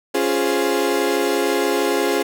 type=chord; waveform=35% pulse; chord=Db major seventh; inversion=none; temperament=equal; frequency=277.2 / 349.2 / 415.3 / 523.3 Hz; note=Db4 / F4 / Ab4 / C5; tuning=0 / 0 / 0 / 0 cents; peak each=-23 / -21 / -19 / -23 dBFS; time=0.14-2.23 s; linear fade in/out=10 ms; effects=none